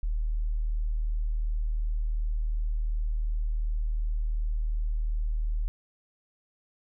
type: tone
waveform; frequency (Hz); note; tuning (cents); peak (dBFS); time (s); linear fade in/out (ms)
sine; 38.63; D#1; -12; -25; 0.03-5.68; 0
effects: none